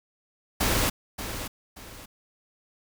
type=noise with echo; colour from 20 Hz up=pink; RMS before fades=-24 dBFS; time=0.6-0.9 s; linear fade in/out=10 ms; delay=580 ms; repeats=2; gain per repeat=-10 dB; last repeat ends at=2.06 s; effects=none

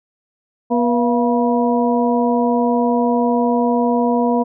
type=harmonic tone with a mistuned harmonic; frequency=241.7 Hz; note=B3; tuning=37 cents flat; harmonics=1 / 2 / 3 / 4; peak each=-16 / -19 / -21 / -22 dBFS; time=0.7-4.44 s; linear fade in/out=20 ms; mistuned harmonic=3; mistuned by=-80 cents; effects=none

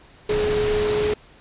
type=tone in noise; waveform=sine; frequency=421.6 Hz; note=G#4; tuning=26 cents sharp; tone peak=-19 dBFS; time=0.29-1.14 s; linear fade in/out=5 ms; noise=pink; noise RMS=-27 dBFS; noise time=0.29-1.14 s; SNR=+5 dB; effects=pink hiss -50 dBFS RMS until 1.4 s + resampled to 8000 Hz

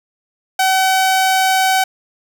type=tone; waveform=sawtooth; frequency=759 Hz; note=F#5; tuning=44 cents sharp; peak=-8 dBFS; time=0.59-1.84 s; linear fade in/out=5 ms; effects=none

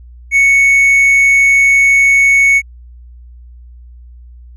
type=tone; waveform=triangle; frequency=2217 Hz; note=C#7; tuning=in tune; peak=-4 dBFS; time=0.31-2.62 s; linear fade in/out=50 ms; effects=added 60 Hz sine -33 dBFS peak until 4.56 s + resampled to 32000 Hz

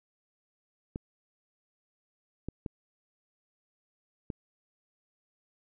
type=clicks; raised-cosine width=3 ms; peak=-22 dBFS; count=4; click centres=0.959 / 2.486 / 2.662 / 4.302 s; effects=none

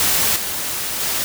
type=noise with level steps; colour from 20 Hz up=white; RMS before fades=-17 / -24 / -21 dBFS; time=0-1.24 s; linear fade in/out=0 ms; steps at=0.36 / 1 s; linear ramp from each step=2 ms; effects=none

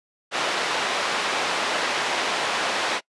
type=band-pass noise; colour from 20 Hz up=pink; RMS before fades=-25 dBFS; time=0.31-3.01 s; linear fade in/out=50 ms; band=560 to 4200 Hz; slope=12 dB/octave; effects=noise-tail reverb RT60 0.1 s tail -24 dB re dry + resampled to 24000 Hz

